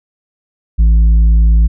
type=tone with tanh clipping; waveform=sine; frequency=55 Hz; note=A1; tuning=in tune; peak=-6 dBFS; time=0.78-1.68 s; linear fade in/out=20 ms; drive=5 dB; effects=none